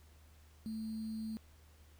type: tone with sample-and-hold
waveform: sine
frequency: 220 Hz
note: A3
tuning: in tune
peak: -38 dBFS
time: 0.66-1.37 s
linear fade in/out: 0 ms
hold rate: 4410 Hz
effects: added 76 Hz sine -59 dBFS peak until 1.99 s + pink hiss -67 dBFS RMS until 1.99 s